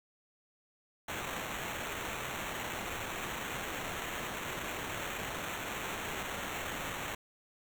white noise with sample-and-hold, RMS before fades -39 dBFS, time 1.08-7.15 s, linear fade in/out 5 ms, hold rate 4900 Hz, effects none

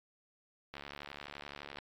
click train, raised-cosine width 0.3 ms, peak -28 dBFS, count 76, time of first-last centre 0.74-1.786 s, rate 71.7 Hz, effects AAC 64 kbps

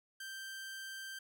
sawtooth tone, 1568 Hz, G6, in tune, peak -40 dBFS, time 0.2-1.19 s, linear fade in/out 5 ms, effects none

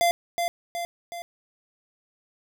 square tone with echo, 690 Hz, F5, 21 cents flat, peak -19 dBFS, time 0.01-0.11 s, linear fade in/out 0 ms, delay 370 ms, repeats 3, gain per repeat -5 dB, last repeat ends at 1.22 s, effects none

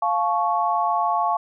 sine chord, F augmented, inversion none, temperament equal with one note detuned, 698.5 / 865.4 / 1108.7 Hz, F5 / A5 / C#6, 0 / -29 / 0 cents, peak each -23 dBFS, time 0.02-1.37 s, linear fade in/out 5 ms, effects none

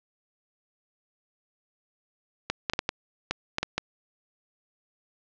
clicks, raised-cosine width 0.2 ms, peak -8 dBFS, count 9, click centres 2.5 / 2.698 / 2.735 / 2.791 / 2.891 / 3.31 / 3.584 / 3.63 / 3.78 s, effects low-pass 5000 Hz 12 dB/octave

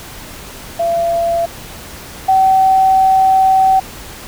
sine tone pair in turn, 678 / 763.6 Hz, E5 / G5, +49 / -46 cents, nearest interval major second, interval 205 cents, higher second, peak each -12 / -7 dBFS, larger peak second, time 0.79-1.46 / 2.28-3.8 s, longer second, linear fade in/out 10 ms, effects pink hiss -32 dBFS RMS until 4.27 s

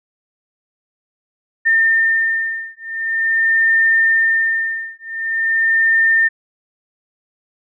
sine beating tone pair, 1808 / 1808.45 Hz, A6 / A6, +47 / +47 cents, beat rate 0.45 Hz, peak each -16 dBFS, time 1.65-6.29 s, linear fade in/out 20 ms, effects none

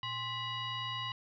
sine tone with frequency modulation, 1975.5 Hz, B6, in tune, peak -35 dBFS, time 0.03-1.12 s, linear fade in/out 2 ms, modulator 929 Hz, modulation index 1.8, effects none

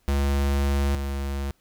square tone pair in turn, 69.9 / 69.22 Hz, C#2 / C#2, +15 / -2 cents, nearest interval unison, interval 17 cents, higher first, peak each -21 / -27 dBFS, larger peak first, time 0.08-0.95 / 0.95-1.51 s, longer first, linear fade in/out 0 ms, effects pink hiss -66 dBFS RMS until 1.6 s

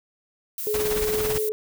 violet noise, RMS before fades -31 dBFS, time 0.58-1.49 s, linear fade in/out 2 ms
sine tone with pitch glide, 424.4 to 430.3 Hz, G#4 to A4, +38 to -39 cents, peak -23 dBFS, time 0.67-1.52 s, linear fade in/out 0 ms, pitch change +23 cents, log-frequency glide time 0.85-1.36 s
pink noise with tremolo, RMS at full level -28 dBFS, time 0.74-1.38 s, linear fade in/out 0 ms, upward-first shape sine, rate 18 Hz, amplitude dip 65%
effects none

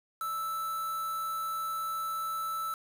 triangle tone with quantisation, 1318.5 Hz, E6, in tune, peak -30 dBFS, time 0.21-2.74 s, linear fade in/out 2 ms, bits 7, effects none

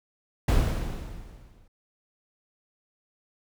brown noise with exponential decay, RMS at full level -18 dBFS, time 0.48-1.68 s, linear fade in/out 5 ms, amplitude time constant 260 ms, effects none

